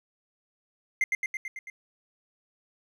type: tone with echo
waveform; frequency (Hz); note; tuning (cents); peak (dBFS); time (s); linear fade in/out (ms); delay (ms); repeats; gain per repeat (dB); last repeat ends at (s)
triangle; 2093; C7; 0; -19; 1.01-1.04; 2; 110; 6; -3; 1.7
effects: none